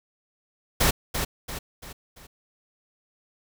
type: noise with echo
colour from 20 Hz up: pink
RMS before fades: -20 dBFS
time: 0.8-0.91 s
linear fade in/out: 10 ms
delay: 340 ms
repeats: 4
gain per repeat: -7 dB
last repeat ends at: 2.27 s
effects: none